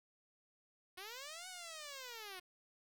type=linear two-way sweep; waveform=5% pulse; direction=up then down; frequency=354.7 to 751 to 354.7 Hz; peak=-36 dBFS; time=0.97-2.4 s; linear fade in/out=10 ms; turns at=1.48 s; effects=11-bit